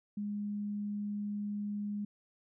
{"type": "tone", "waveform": "sine", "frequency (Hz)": 206.1, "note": "G#3", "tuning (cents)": -13, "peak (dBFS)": -34, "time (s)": [0.17, 2.05], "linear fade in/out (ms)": 5, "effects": []}